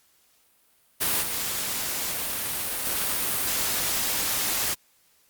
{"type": "noise with level steps", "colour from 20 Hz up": "white", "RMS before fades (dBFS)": [-24, -29, -26], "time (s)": [1, 4.75], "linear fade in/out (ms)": 20, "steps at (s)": [1.22, 2.85], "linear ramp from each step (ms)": 5, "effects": ["white hiss -63 dBFS RMS until 5.29 s", "Opus 48 kbps"]}